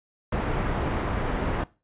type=low-pass noise; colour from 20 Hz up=pink; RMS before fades=-27 dBFS; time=0.32-1.64 s; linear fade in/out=5 ms; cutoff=1500 Hz; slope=12 dB/octave; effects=noise-tail reverb RT60 0.3 s tail -20 dB re dry + resampled to 8000 Hz